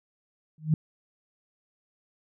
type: tone with exponential growth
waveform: sine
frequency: 155.56 Hz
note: D#3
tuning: in tune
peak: -15 dBFS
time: 0.58-0.74 s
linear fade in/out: 2 ms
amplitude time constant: 34 ms
effects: none